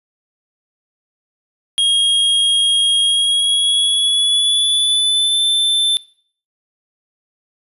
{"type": "tone with pitch glide", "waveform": "square", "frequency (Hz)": [3265, 3540], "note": ["G#7", "A7"], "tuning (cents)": [-30, 10], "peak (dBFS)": -13, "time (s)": [1.78, 5.97], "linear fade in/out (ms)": 0, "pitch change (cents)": 140, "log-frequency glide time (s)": [3.04, 5.42], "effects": ["noise-tail reverb RT60 0.5 s tail -20 dB re dry", "resampled to 32000 Hz"]}